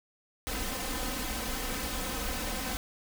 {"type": "noise with comb filter", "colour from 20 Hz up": "pink", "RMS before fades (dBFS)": -34, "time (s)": [0.47, 2.77], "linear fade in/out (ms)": 0, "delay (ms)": 3.9, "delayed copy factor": 0.85, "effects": []}